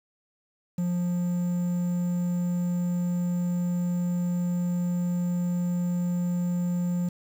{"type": "tone with quantisation", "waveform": "triangle", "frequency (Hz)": 176.2, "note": "F3", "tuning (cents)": 16, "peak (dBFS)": -22, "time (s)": [0.78, 7.09], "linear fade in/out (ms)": 5, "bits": 8, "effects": []}